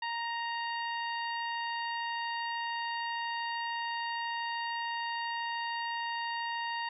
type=harmonic tone with a mistuned harmonic; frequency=933 Hz; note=A#5; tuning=1 cent sharp; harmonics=1 / 2 / 3 / 4 / 5; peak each=-35 / -38 / -42 / -48 / -47 dBFS; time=0.02-6.89 s; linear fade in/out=5 ms; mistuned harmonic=5; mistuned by=-62 cents; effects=none